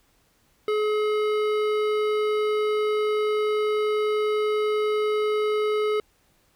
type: tone with hard clipping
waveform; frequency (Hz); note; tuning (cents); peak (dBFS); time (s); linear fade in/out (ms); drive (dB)
triangle; 424.9; G#4; +40; -23; 0.68-6; 2; 18
effects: pink hiss -64 dBFS RMS until 6.55 s